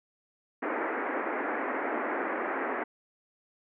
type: band-pass noise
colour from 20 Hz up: pink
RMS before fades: -32 dBFS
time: 0.62-2.84 s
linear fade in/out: 10 ms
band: 260 to 2100 Hz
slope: 48 dB/octave
effects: none